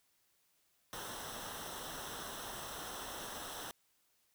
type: noise with comb filter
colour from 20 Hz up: pink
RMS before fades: -45 dBFS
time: 0.93-3.71 s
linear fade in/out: 0 ms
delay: 0.43 ms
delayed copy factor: -0.7
effects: white hiss -75 dBFS RMS until 4.34 s